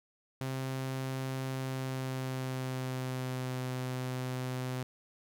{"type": "tone with pitch glide", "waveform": "sawtooth", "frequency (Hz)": [132, 127.87], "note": ["C3", "C3"], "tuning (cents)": [16, -39], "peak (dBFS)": -30, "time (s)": [0.41, 4.83], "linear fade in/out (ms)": 0, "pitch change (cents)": -55, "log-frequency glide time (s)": [1.48, 3.63], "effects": []}